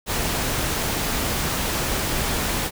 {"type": "noise", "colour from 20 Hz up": "pink", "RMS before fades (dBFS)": -24, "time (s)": [0.06, 2.71], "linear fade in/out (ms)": 50, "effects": []}